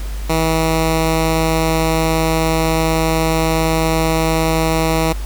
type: tone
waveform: 10% pulse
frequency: 161.3 Hz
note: E3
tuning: 37 cents flat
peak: -6 dBFS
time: 0.29-5.13 s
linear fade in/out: 10 ms
effects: added 50 Hz sine -21 dBFS peak until 5.25 s + pink hiss -36 dBFS RMS until 5.25 s